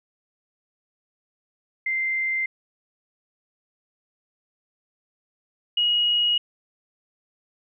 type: tone pair in turn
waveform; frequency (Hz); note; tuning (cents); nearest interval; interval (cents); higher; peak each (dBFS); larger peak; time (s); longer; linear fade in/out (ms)
sine; 2086 / 2894; C7 / F#7; -6 / -39; tritone; 567; second; -22 / -18; second; 1.86-2.46 / 5.77-6.38; second; 5
effects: none